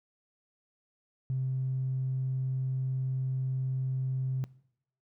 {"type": "tone with tanh clipping", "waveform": "triangle", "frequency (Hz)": 130.81, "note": "C3", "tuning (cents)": 0, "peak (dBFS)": -28, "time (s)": [1.3, 4.44], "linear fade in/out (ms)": 0, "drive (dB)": 4, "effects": ["noise-tail reverb RT60 0.7 s tail -21 dB re dry"]}